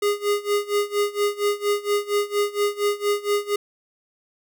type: tone with tremolo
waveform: square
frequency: 410.6 Hz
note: G#4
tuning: 20 cents flat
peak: -18 dBFS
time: 0.02-3.56 s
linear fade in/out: 5 ms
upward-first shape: sine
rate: 4.3 Hz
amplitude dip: 90%
effects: none